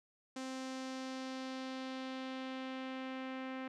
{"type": "tone with low-pass filter sweep", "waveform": "sawtooth", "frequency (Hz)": 261.6, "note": "C4", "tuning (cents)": 0, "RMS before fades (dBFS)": -43, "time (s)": [0.36, 3.68], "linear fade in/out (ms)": 5, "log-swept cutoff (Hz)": [7000, 2300], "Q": 1.5, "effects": []}